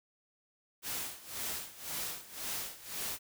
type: noise with tremolo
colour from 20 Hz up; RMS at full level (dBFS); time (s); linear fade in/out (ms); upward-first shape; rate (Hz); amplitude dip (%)
white; -37; 0.82-3.19; 50; sine; 1.9; 85
effects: none